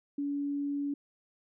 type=tone; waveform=sine; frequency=284.8 Hz; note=C#4; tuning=47 cents sharp; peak=-30 dBFS; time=0.18-0.94 s; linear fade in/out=5 ms; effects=none